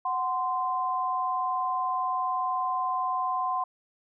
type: tone pair together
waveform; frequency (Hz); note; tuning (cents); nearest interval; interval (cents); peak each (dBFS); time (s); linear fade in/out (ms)
sine; 741 / 1038; F#5 / C6; +2 / -14; tritone; 584; -30 / -27; 0.05-3.64; 5
effects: none